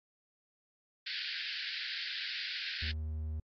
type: band-pass noise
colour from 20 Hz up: white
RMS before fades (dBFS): -39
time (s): 1.06-2.92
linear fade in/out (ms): 10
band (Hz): 1500 to 4900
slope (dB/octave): 96
type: tone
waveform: triangle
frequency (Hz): 77.78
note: D#2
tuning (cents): 0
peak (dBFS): -33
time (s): 2.82-3.4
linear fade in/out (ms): 5
effects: AAC 64 kbps